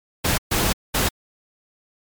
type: noise bursts at uneven times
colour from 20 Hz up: pink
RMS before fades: -20 dBFS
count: 3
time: 0.24-0.38 / 0.51-0.73 / 0.94-1.09 s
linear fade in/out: 10 ms
effects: MP3 96 kbps